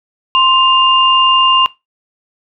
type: tone pair together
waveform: sine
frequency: 1046.5 / 2804 Hz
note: C6 / F7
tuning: 0 / +6 cents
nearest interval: octave + perfect fourth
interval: 1706 cents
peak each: -10 dBFS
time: 0.35-1.66 s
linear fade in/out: 0 ms
effects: noise-tail reverb RT60 0.2 s tail -19 dB re dry